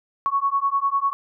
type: beating tone pair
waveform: sine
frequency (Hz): 1105 / 1115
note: C#6 / C#6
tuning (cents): -6 / +10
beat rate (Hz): 10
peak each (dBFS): -22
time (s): 0.26-1.13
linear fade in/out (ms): 0
effects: none